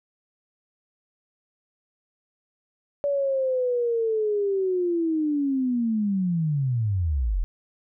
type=linear sweep; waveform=sine; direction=down; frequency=574 to 36.71 Hz; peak=-21 dBFS; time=3.04-7.44 s; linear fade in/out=0 ms; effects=none

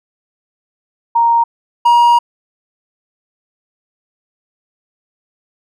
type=tone pair in turn; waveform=sine / triangle; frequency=932.3 / 950.2 Hz; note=A#5 / A#5; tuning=0 / +33 cents; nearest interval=unison; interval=33 cents; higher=second; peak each=-8 / -4 dBFS; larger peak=second; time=1.15-1.44 / 1.85-2.19 s; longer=second; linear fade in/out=10 ms; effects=none

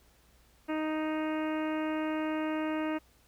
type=harmonic tone; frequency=311.1 Hz; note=D#4; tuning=in tune; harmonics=1 / 2 / 3 / 4 / 5 / 6 / 7 / 8 / 9; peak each=-31 / -37 / -41 / -43 / -45 / -47 / -48 / -49 / -50 dBFS; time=0.68-2.99 s; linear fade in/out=20 ms; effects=added 60 Hz sine -65 dBFS peak until 3.27 s + pink hiss -65 dBFS RMS until 3.27 s

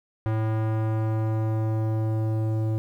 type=tone with low-pass filter sweep; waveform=square; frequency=110 Hz; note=A2; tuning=in tune; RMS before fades=-25 dBFS; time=0.26-2.78 s; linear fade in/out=0 ms; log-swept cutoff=1500 to 530 Hz; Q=0.78; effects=9-bit

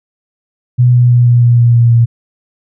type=tone with pitch steps; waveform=sine; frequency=123.47 / 122.55 / 121.63 / 120.72 / 119.82 / 118.92 / 118.03 / 117.15 Hz; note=B2 / B2 / B2 / B2 / A#2 / A#2 / A#2 / A#2; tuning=0 / -13 / -26 / -39 / +48 / +35 / +22 / +9 cents; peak=-4 dBFS; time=0.78-2.06 s; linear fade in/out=20 ms; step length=160 ms; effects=none

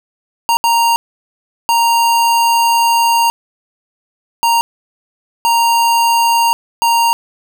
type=tone bursts at uneven times; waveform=square; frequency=931 Hz; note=A#5; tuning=2 cents flat; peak=-10 dBFS; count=6; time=0.49-0.57 / 0.64-0.96 / 1.69-3.3 / 4.43-4.61 / 5.45-6.53 / 6.82-7.13 s; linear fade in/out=0 ms; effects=none

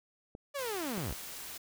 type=clicks; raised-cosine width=2 ms; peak=-31 dBFS; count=2; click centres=0.351 / 0.979 s
type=linear sweep; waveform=sawtooth; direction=down; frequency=587.3 to 36.42 Hz; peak=-31 dBFS; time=0.54-1.14 s; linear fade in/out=20 ms
type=noise; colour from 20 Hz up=white; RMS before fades=-44 dBFS; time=0.58-1.58 s; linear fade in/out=10 ms
effects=none

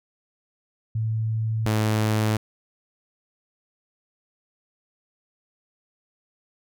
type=tone pair in turn; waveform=sine / sawtooth; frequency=110.9 / 108.24 Hz; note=A2 / A2; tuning=+14 / -28 cents; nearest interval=unison; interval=42 cents; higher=first; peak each=-22 / -16 dBFS; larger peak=second; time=0.95-1.66 / 1.66-2.37 s; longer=neither; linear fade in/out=5 ms; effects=none

